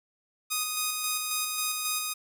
5% pulse tone with tremolo, 1244.5 Hz, D#6, in tune, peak -15 dBFS, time 0.5-2.14 s, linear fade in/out 20 ms, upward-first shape square, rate 3.7 Hz, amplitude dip 30%, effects none

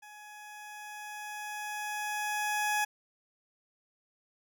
20% pulse tone with level ramp, 840 Hz, G#5, 19 cents sharp, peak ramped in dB -44 to -22 dBFS, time 0.02-2.85 s, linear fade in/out 10 ms, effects none

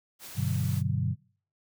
white noise, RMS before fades -44 dBFS, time 0.19-0.83 s, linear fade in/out 50 ms
sine chord, G major seventh, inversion none, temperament equal, 98 / 123.47 / 146.83 / 185 Hz, G2 / B2 / D3 / F#3, 0 / 0 / 0 / 0 cents, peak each -30 / -30 / -31 / -34 dBFS, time 0.35-1.16 s, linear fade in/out 50 ms
effects noise-tail reverb RT60 0.5 s tail -26 dB re dry

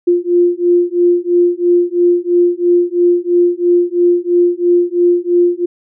sine beating tone pair, 349.2 / 352.2 Hz, F4 / F4, 0 / +15 cents, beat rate 3 Hz, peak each -12 dBFS, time 0.07-5.66 s, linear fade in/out 10 ms, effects none

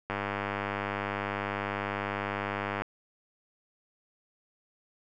click train, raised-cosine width 0.5 ms, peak -16 dBFS, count 273, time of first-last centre 0.1-2.82 s, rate 100 Hz, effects none

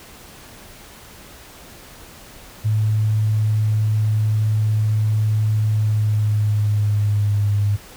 sine tone with pitch glide, 107.7 to 102.42 Hz, A2 to G#2, -37 to -24 cents, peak -15 dBFS, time 2.64-7.77 s, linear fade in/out 20 ms, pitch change -87 cents, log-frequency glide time 5.69-7.52 s, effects pink hiss -42 dBFS RMS until 7.96 s

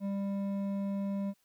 sine tone with hard clipping, 198.2 Hz, G3, 19 cents sharp, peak -33 dBFS, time 0-1.34 s, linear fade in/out 50 ms, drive 8 dB, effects white hiss -73 dBFS RMS until 1.44 s

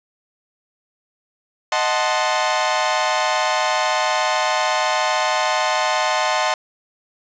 sawtooth chord, D# diminished seventh, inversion none, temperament equal, 622.3 / 740 / 880 / 1046.5 Hz, D#5 / F#5 / A5 / C6, 0 / 0 / 0 / 0 cents, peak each -19 dBFS, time 1.72-6.54 s, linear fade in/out 2 ms, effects resampled to 16000 Hz + 8-bit

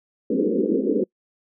white band-pass noise, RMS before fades -21 dBFS, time 0.3-1.04 s, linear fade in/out 5 ms, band 190 to 500 Hz, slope 96 dB/octave, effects noise-tail reverb RT60 0.1 s tail -26 dB re dry

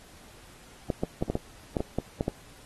clicks, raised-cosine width 2 ms, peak -13 dBFS, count 10, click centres 0.902 / 1.035 / 1.225 / 1.3 / 1.354 / 1.768 / 1.805 / 1.986 / 2.209 / 2.281 s, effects pink hiss -53 dBFS RMS until 2.65 s + AAC 32 kbps

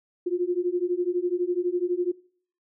sine beating tone pair, 349.2 / 361.2 Hz, F4 / F#4, 0 / -42 cents, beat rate 12 Hz, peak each -26 dBFS, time 0.26-2.12 s, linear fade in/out 10 ms, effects noise-tail reverb RT60 0.5 s tail -21 dB re dry

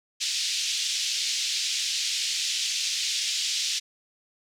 white band-pass noise, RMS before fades -28 dBFS, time 0.2-3.8 s, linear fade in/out 20 ms, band 2700 to 6200 Hz, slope 24 dB/octave, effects none

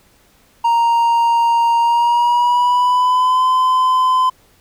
triangle tone with pitch glide, 932.3 to 1022.6 Hz, A#5 to C6, 0 to -40 cents, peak -9 dBFS, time 0.64-4.3 s, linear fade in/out 10 ms, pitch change +160 cents, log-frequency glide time 1.79-3.44 s, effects pink hiss -53 dBFS RMS until 4.6 s

